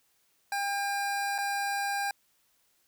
25% pulse tone with dropouts, 802 Hz, G5, 39 cents sharp, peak -25 dBFS, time 0.52-2.11 s, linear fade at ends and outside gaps 2 ms, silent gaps 1.381-1.385 s, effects white hiss -70 dBFS RMS until 2.87 s

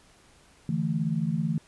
sine chord, D suspended second, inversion none, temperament just, 146.83 / 165.19 / 220.2 Hz, D3 / E3 / A3, 0 / +4 / +2 cents, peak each -31 / -27 / -30 dBFS, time 0.69-1.58 s, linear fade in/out 2 ms, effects pink hiss -58 dBFS RMS until 1.67 s + resampled to 24000 Hz

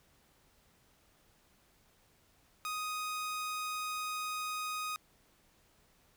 sawtooth tone, 1248 Hz, D#6, 5 cents sharp, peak -32 dBFS, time 2.65-4.96 s, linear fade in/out 0 ms, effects pink hiss -68 dBFS RMS until 6.16 s

